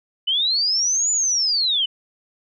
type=linear two-way sweep; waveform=sine; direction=up then down; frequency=2943 to 7040 to 2943 Hz; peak=-17 dBFS; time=0.27-1.86 s; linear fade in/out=10 ms; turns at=1.11 s; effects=none